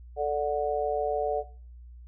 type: harmonic tone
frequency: 146.83 Hz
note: D3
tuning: in tune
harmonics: 3 / 4 / 5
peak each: -29 / -29 / -29 dBFS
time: 0.16-1.44 s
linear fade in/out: 50 ms
effects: noise-tail reverb RT60 0.4 s tail -17 dB re dry + added 60 Hz sine -44 dBFS peak until 2.07 s